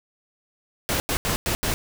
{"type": "noise bursts at uneven times", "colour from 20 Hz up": "pink", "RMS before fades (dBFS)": -24, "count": 5, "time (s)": [[0.89, 1], [1.09, 1.17], [1.25, 1.36], [1.46, 1.55], [1.63, 1.74]], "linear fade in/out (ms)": 0, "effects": []}